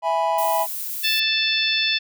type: chord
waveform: triangle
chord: E major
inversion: none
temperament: equal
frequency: 659.3 / 830.6 / 987.8 Hz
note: E5 / G#5 / B5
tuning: 0 / 0 / 0 cents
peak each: -21 dBFS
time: 0.02-0.67 s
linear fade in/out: 50 ms
type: noise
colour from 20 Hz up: violet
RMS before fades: -29 dBFS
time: 0.38-1.2 s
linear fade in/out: 5 ms
type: harmonic tone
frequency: 880 Hz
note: A5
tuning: in tune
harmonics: 2 / 3 / 4 / 5 / 6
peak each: -28 / -23 / -22 / -27 / -28 dBFS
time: 1.03-1.99 s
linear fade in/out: 20 ms
effects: none